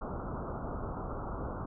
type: low-pass noise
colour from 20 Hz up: pink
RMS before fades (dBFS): -38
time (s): 0.01-1.66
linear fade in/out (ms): 10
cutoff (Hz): 1400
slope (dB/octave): 96
effects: none